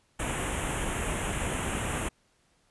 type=band-stop noise; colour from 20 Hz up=pink; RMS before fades=-31 dBFS; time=0.19-2.09 s; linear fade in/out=10 ms; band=3200 to 6900 Hz; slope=48 dB/octave; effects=pink hiss -68 dBFS RMS until 2.7 s + resampled to 24000 Hz